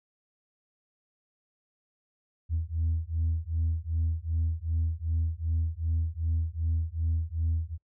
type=beating tone pair; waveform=sine; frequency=80.3 / 82.9 Hz; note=E2 / E2; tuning=-45 / +10 cents; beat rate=2.6 Hz; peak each=-28 dBFS; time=2.49-7.78 s; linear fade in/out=50 ms; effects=noise-tail reverb RT60 0.1 s tail -26 dB re dry + tanh soft clip ceiling -21 dBFS